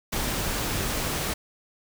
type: noise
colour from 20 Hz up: pink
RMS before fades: -28 dBFS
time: 0.12-1.34 s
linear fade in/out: 10 ms
effects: none